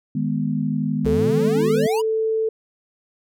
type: chord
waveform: sine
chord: G# minor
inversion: second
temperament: equal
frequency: 155.56 / 207.7 / 246.9 Hz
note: D#3 / G#3 / B3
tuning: 0 / 0 / 0 cents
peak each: -24 dBFS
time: 0.15-1.87 s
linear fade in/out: 5 ms
type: exponential sweep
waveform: square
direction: up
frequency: 61.74 to 1017 Hz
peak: -25 dBFS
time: 1.04-2.02 s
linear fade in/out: 20 ms
type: tone with pitch glide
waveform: sine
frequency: 438.5 to 442.3 Hz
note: A4 to A4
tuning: -6 to +9 cents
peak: -18 dBFS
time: 1.06-2.49 s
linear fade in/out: 5 ms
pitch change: +15 cents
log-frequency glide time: 1.51-2.3 s
effects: none